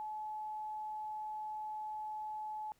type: tone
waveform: sine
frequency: 857 Hz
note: A5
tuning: 46 cents flat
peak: -39 dBFS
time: 0-2.72 s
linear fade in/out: 0 ms
effects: pink hiss -72 dBFS RMS until 2.79 s